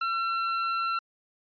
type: tone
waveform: 40% pulse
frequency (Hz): 1353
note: E6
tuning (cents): +45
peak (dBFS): -25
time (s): 0.01-0.99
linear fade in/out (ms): 5
effects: resampled to 11025 Hz